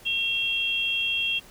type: tone pair together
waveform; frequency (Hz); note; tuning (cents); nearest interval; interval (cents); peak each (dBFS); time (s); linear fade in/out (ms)
sine; 2728 / 3244; F7 / G#7; -41 / -41; minor third; 300; -26; 0.05-1.4; 20
effects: pink hiss -50 dBFS RMS until 1.5 s